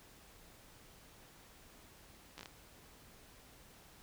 slowing click train, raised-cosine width 0.2 ms, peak -30 dBFS, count 5, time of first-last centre 2.38-2.458 s, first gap 13 ms, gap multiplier 1.28, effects pink hiss -60 dBFS RMS until 4.02 s

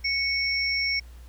sine tone pair together, 2217 / 5472 Hz, C#7 / F8, 0 / -36 cents, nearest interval octave + major third, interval 1564 cents, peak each -25 / -27 dBFS, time 0.04-1 s, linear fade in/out 10 ms, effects added 60 Hz sine -42 dBFS peak until 1.28 s + pink hiss -57 dBFS RMS until 1.28 s

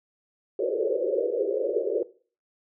white band-pass noise, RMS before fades -26 dBFS, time 0.59-2.03 s, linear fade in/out 2 ms, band 350 to 560 Hz, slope 96 dB/octave, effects noise-tail reverb RT60 0.4 s tail -18 dB re dry

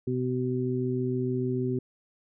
harmonic tone, 126.5 Hz, B2, 42 cents sharp, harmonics 1 / 2 / 3, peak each -30 / -30 / -30 dBFS, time 0.07-1.79 s, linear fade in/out 5 ms, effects none

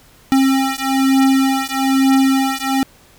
square beating tone pair, 267.2 / 268.3 Hz, C4 / C4, +36 / +44 cents, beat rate 1.1 Hz, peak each -16 dBFS, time 0.32-2.83 s, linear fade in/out 0 ms, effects pink hiss -48 dBFS RMS until 3.18 s

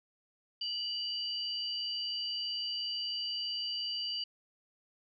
sine tone pair together, 2941 / 4683 Hz, F#7 / D8, -11 / -6 cents, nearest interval minor sixth, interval 805 cents, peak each -37 / -36 dBFS, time 0.61-4.24 s, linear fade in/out 5 ms, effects none

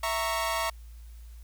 sawtooth chord, A# diminished, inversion second, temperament equal with one note detuned, 659.3 / 927.5 / 1108.7 Hz, E5 / A#5 / C#6, 0 / -9 / 0 cents, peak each -28 dBFS, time 0.03-0.7 s, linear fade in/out 5 ms, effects added 57 Hz sine -43 dBFS peak until 1.43 s + white hiss -62 dBFS RMS until 1.43 s

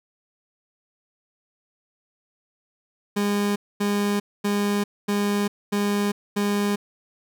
30% pulse tone bursts, 204.1 Hz, G#3, 30 cents flat, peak -18 dBFS, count 6, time 3.16-6.76 s, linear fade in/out 10 ms, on 400 ms, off 240 ms, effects none

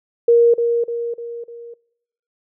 sine tone with echo, 469.9 Hz, A#4, 14 cents sharp, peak -8 dBFS, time 0.28-0.54 s, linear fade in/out 5 ms, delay 300 ms, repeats 4, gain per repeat -6 dB, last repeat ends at 1.74 s, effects noise-tail reverb RT60 0.8 s tail -24 dB re dry

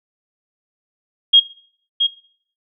sine tone with echo, 3260 Hz, G#7, 33 cents flat, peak -6 dBFS, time 1.33-1.4 s, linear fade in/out 10 ms, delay 670 ms, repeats 1, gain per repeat -7 dB, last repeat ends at 2.07 s, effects noise-tail reverb RT60 0.5 s tail -17 dB re dry

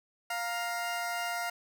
20% pulse tone pair together, 701 / 935.7 Hz, F5 / A#5, +6 / +6 cents, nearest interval perfect fourth, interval 500 cents, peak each -28 / -34 dBFS, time 0.3-1.5 s, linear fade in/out 5 ms, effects none

